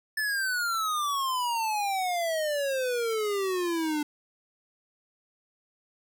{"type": "exponential sweep", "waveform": "square", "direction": "down", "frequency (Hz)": [1760, 293.7], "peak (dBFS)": -27, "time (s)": [0.17, 4.03], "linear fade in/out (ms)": 5, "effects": []}